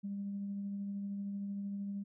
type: tone with tremolo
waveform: sine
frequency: 200 Hz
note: G3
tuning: 35 cents sharp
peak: -35 dBFS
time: 0.03-2.04 s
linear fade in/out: 20 ms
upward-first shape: triangle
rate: 13 Hz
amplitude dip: 25%
effects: tanh soft clip ceiling -31 dBFS